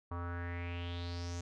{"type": "tone with low-pass filter sweep", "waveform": "square", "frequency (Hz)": 86.8, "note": "F2", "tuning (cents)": -10, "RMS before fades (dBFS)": -40, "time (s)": [0.11, 1.41], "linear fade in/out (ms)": 5, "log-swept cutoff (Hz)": [1100, 6700], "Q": 4.9, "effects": []}